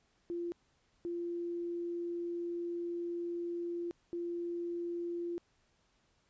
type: tone bursts at uneven times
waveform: sine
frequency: 344.7 Hz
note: F4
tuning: 23 cents flat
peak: -35 dBFS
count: 3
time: 0.3-0.52 / 1.05-3.91 / 4.13-5.38 s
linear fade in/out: 0 ms
effects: pink hiss -73 dBFS RMS until 6.29 s + resampled to 16000 Hz